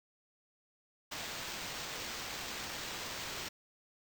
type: noise with sample-and-hold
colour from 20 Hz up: white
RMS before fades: -42 dBFS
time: 1.11-3.49 s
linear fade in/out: 10 ms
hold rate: 11025 Hz
effects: none